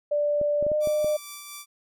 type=tone with pitch glide; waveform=sine; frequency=587.3 to 605.6 Hz; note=D5 to D#5; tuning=0 to -47 cents; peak=-21 dBFS; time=0.11-1.17 s; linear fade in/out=10 ms; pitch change=+53 cents; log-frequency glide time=0.66-0.72 s
type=clicks; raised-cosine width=2 ms; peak=-22 dBFS; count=6; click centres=0.414 / 0.626 / 0.666 / 0.717 / 0.873 / 1.045 s
type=tone with tremolo; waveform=5% pulse; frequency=1166 Hz; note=D6; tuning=13 cents flat; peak=-25 dBFS; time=0.8-1.66 s; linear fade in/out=50 ms; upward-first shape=triangle; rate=4.3 Hz; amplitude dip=35%
effects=none